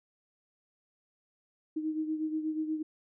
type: beating tone pair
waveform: sine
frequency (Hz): 311.1 / 319.4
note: D#4 / D#4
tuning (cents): 0 / +45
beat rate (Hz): 8.3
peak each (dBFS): -31 / -38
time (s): 1.76-2.83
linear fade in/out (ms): 10
effects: none